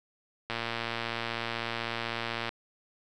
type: click train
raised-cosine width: 0.3 ms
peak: -16 dBFS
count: 232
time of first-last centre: 0.5-2.491 s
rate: 116 Hz
effects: none